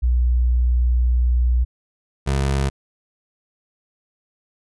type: tone pair in turn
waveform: sine / 25% pulse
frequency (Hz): 60.9 / 68.36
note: B1 / C#2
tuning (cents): -24 / -24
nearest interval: major second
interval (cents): 200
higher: second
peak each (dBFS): -14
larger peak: neither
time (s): 0.02-1.65 / 2.26-2.7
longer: first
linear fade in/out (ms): 20
effects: resampled to 24000 Hz